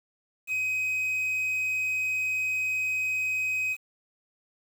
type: tone with quantisation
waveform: triangle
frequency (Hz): 2523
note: D#7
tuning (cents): +23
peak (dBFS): -24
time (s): 0.47-3.77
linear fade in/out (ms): 50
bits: 8
effects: none